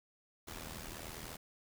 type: noise with amplitude modulation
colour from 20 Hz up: pink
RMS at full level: -43 dBFS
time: 0.47-1.37 s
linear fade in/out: 10 ms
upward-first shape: sine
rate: 80.5 Hz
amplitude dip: 75%
effects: none